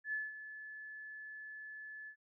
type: tone with ADSR envelope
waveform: sine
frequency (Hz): 1727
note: A6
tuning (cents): -33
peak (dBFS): -34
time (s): 0.04-2.16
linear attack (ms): 88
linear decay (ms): 190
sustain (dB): -12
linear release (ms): 80
effects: none